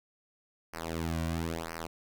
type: tone with flanger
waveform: sawtooth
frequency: 82.41 Hz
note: E2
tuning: in tune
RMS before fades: -35 dBFS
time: 0.73-1.87 s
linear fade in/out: 10 ms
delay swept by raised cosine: 0.27 to 2.37 ms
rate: 1 Hz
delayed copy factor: -1
effects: none